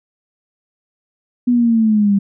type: linear sweep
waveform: sine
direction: down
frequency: 247.3 to 196 Hz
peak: -10 dBFS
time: 1.47-2.19 s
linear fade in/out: 10 ms
effects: none